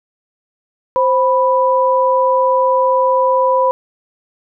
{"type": "tone pair together", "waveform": "sine", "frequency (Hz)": [523.3, 987.8], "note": ["C5", "B5"], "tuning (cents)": [0, 0], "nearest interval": "major seventh", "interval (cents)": 1100, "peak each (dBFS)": -13, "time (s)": [0.96, 3.71], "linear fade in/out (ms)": 0, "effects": []}